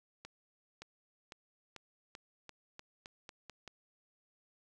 accelerating click train, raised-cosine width 0.2 ms, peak -30 dBFS, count 11, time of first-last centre 0.25-3.677 s, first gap 570 ms, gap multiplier 0.88, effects none

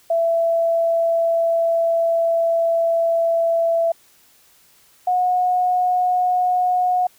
sine tone pair in turn, 667 / 726.9 Hz, E5 / F#5, +20 / -31 cents, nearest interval minor second, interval 149 cents, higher second, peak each -15 dBFS, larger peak neither, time 0.1-3.92 / 5.07-7.07 s, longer first, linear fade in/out 5 ms, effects white hiss -54 dBFS RMS until 7.18 s

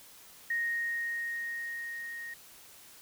sine tone with level ramp, 1864.7 Hz, A#6, in tune, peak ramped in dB -28 to -39 dBFS, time 0.5-2.34 s, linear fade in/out 5 ms, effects white hiss -54 dBFS RMS until 3.01 s

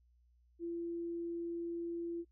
sine tone, 339.9 Hz, F4, 47 cents flat, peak -37 dBFS, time 0.59-2.25 s, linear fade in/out 50 ms, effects noise-tail reverb RT60 0.1 s tail -26 dB re dry + added 60 Hz sine -66 dBFS peak until 2.31 s

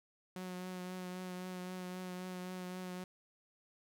sawtooth tone with vibrato, 182.7 Hz, F#3, 22 cents flat, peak -38 dBFS, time 0.36-3.04 s, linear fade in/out 2 ms, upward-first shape triangle, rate 3.8 Hz, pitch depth 22 cents each way, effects none

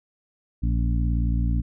harmonic tone with a mistuned harmonic, 58.27 Hz, A#1, in tune, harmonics 1 / 2 / 3 / 4 / 5, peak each -21 / -27 / -31 / -33 / -35 dBFS, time 0.62-1.62 s, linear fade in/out 20 ms, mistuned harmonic 5, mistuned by -34 cents, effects none

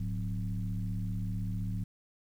sine tone with frequency modulation, 104.5 Hz, G#2, 11 cents sharp, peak -31 dBFS, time 0-1.84 s, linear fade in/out 5 ms, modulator 74.8 Hz, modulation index 1.1, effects 10-bit

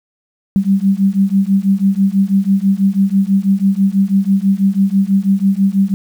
sine beating tone pair, 192.4 / 198.5 Hz, G3 / G3, -32 / +22 cents, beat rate 6.1 Hz, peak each -13 dBFS, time 0.56-5.94 s, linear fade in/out 0 ms, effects 7-bit

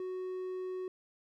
triangle tone, 370 Hz, F#4, in tune, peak -34 dBFS, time 0-0.88 s, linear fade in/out 2 ms, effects none

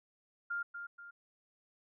sine tone with echo, 1401 Hz, F6, 5 cents sharp, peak -34 dBFS, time 0.5-0.63 s, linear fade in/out 10 ms, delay 240 ms, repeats 2, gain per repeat -7 dB, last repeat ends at 1.11 s, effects none

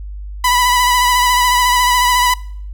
sawtooth tone with vibrato, 989 Hz, B5, 2 cents sharp, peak -7 dBFS, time 0.44-2.34 s, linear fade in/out 5 ms, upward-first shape sine, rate 14 Hz, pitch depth 30 cents each way, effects noise-tail reverb RT60 0.6 s tail -23 dB re dry + added 50 Hz sine -25 dBFS peak until 2.73 s

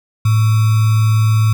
sine tone with sample-and-hold, 109.2 Hz, A2, 13 cents flat, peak -9 dBFS, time 0.25-1.53 s, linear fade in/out 5 ms, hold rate 1225 Hz, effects none

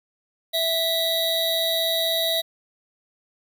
square tone cluster, 657 / 3754 / 3938 Hz, E5 / A#7 / B7, -6 / +11 / -6 cents, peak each -26 dBFS, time 0.53-2.42 s, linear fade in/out 20 ms, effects none

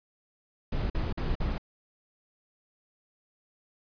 brown noise bursts, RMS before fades -29 dBFS, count 4, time 0.72-1.581 s, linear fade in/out 5 ms, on 180 ms, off 47 ms, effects resampled to 11025 Hz

